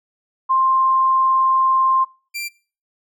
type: tone pair in turn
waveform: sine / sawtooth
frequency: 1053 / 2364 Hz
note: C6 / D7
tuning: +11 / +11 cents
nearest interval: octave + major second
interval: 1400 cents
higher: second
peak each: -13 / -21 dBFS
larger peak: first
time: 0.49-2.05 / 2.34-2.49 s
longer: first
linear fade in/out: 20 ms
effects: noise-tail reverb RT60 0.4 s tail -23 dB re dry